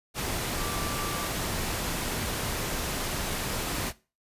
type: tone in noise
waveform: sine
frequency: 1170 Hz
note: D6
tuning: 7 cents flat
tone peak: -37 dBFS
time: 0.56-1.3 s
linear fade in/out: 50 ms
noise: pink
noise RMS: -31 dBFS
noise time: 0.14-3.93 s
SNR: -9 dB
effects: noise-tail reverb RT60 0.3 s tail -18 dB re dry + resampled to 32000 Hz